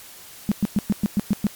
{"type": "tone bursts", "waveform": "sine", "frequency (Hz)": 204.4, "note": "G#3", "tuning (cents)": -27, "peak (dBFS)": -15, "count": 8, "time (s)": [0.49, 1.468], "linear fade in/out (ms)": 0, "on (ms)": 26, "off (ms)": 110, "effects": ["white hiss -43 dBFS RMS until 1.55 s", "MP3 96 kbps"]}